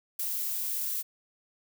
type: noise with ADSR envelope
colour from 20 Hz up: violet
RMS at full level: -30 dBFS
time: 0.19-1.03 s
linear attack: 7 ms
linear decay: 12 ms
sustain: -2 dB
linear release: 26 ms
effects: none